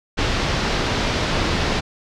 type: low-pass noise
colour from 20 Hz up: pink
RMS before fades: -21 dBFS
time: 0.17-1.81 s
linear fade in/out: 20 ms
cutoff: 5300 Hz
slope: 24 dB/octave
effects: none